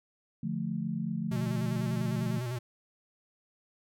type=chord; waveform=sine; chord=D minor; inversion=none; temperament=equal; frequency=146.83 / 174.61 / 220 Hz; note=D3 / F3 / A3; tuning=0 / 0 / 0 cents; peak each=-37 / -34 / -34 dBFS; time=0.43-2.39 s; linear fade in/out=5 ms
type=tone with vibrato; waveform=square; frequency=122.8 Hz; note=B2; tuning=9 cents flat; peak=-33 dBFS; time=1.31-2.59 s; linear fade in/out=10 ms; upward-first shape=square; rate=10 Hz; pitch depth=54 cents each way
effects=none